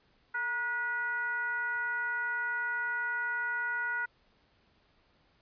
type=tone with frequency modulation; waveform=sine; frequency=1452 Hz; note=F#6; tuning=33 cents flat; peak=-30 dBFS; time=0.34-4.06 s; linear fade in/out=10 ms; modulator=504 Hz; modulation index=0.68; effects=pink hiss -68 dBFS RMS until 5.41 s + resampled to 11025 Hz